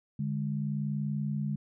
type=tone pair together; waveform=sine; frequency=145.88 / 206.3 Hz; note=D3 / G#3; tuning=-11 / -11 cents; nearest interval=tritone; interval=600 cents; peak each=-31 / -33 dBFS; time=0.19-1.56 s; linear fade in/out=5 ms; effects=none